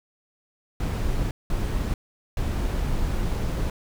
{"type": "noise bursts at uneven times", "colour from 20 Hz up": "brown", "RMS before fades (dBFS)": -25, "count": 3, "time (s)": [[0.8, 1.31], [1.5, 1.94], [2.37, 3.7]], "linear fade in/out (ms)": 2, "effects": []}